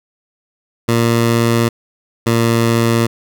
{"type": "tone pair in turn", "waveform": "15% pulse", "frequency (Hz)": [116.54, 115.73], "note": ["A#2", "A#2"], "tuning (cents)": [0, -12], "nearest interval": "unison", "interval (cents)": 12, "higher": "first", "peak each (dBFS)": -5, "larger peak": "neither", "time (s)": [[0.88, 1.69], [2.26, 3.07]], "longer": "neither", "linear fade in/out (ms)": 10, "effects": []}